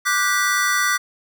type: chord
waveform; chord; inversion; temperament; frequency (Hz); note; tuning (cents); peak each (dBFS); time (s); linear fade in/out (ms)
square; G major seventh; second; just; 1176 / 1470 / 1568 / 1960; D6 / F#6 / G6 / B6; +2 / -12 / 0 / -14; -23 / -24 / -27 / -22; 0.05-0.98; 20
effects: none